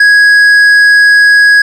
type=tone with tanh clipping; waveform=sine; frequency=1661.2 Hz; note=G#6; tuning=in tune; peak=-3 dBFS; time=0-1.62 s; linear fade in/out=5 ms; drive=7 dB; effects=none